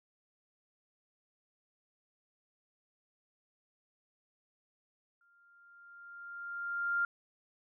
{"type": "tone with exponential growth", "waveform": "sine", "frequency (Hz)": 1396.9, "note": "F6", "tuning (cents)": 0, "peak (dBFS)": -27, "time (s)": [5.21, 7.05], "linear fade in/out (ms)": 2, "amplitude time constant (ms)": 400, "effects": []}